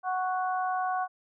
harmonic tone, 370 Hz, F#4, in tune, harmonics 2 / 3 / 4, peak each -28 / -33 / -37 dBFS, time 0.03-1.08 s, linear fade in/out 50 ms, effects none

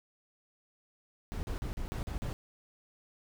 brown noise bursts, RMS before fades -36 dBFS, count 7, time 1.32-2.33 s, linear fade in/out 0 ms, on 110 ms, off 40 ms, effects none

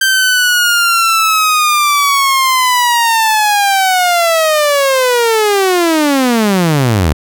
sawtooth linear sweep, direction down, 1568 to 68.3 Hz, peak -5 dBFS, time 0.01-7.13 s, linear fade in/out 5 ms, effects none

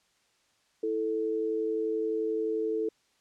sine tone pair together, 328.5 / 440 Hz, E4 / A4, -6 / 0 cents, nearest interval perfect fourth, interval 506 cents, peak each -33 / -28 dBFS, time 0.83-2.89 s, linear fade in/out 5 ms, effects white hiss -69 dBFS RMS until 3.2 s + low-pass 7000 Hz 12 dB/octave

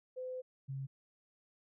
sine tone pair in turn, 510 / 135.47 Hz, C5 / C#3, -44 / -39 cents, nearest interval octave + major seventh, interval 2295 cents, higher first, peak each -39 / -38 dBFS, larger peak second, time 0.16-0.42 / 0.68-0.87 s, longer first, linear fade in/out 20 ms, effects none

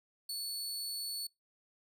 sawtooth tone, 4435 Hz, C#8, in tune, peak -34 dBFS, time 0.29-1.27 s, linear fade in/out 5 ms, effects noise-tail reverb RT60 0.2 s tail -25 dB re dry

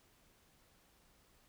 silence, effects pink hiss -69 dBFS RMS until 1.48 s

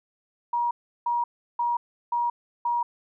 sine tone bursts, 953 Hz, A#5, 38 cents sharp, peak -22 dBFS, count 5, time 0.53-2.83 s, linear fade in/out 5 ms, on 180 ms, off 350 ms, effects none

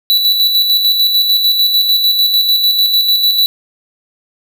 square tone with tremolo, 3951 Hz, B7, in tune, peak -8 dBFS, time 0.1-3.46 s, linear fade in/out 0 ms, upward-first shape square, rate 6.7 Hz, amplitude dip 40%, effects none

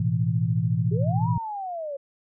sine chord, A suspended second, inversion none, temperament just, 110 / 123.75 / 165 Hz, A2 / B2 / E3, 0 / +4 / +2 cents, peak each -25 dBFS, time 0-1.38 s, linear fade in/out 5 ms
sine linear two-way sweep, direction up then down, 378.5 to 987.8 to 542 Hz, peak -29 dBFS, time 0.91-1.97 s, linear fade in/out 10 ms, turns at 1.29 s
effects none

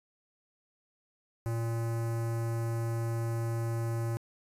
square tone with notch filter, 115.2 Hz, A#2, 20 cents flat, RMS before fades -32 dBFS, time 1.46-4.17 s, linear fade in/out 0 ms, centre 3400 Hz, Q 0.55, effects resampled to 32000 Hz + 11-bit

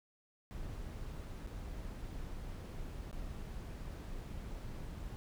brown noise with dropouts, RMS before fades -44 dBFS, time 0.51-5.16 s, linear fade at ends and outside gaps 0 ms, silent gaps 1.466-1.473 / 3.113-3.129 s, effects none

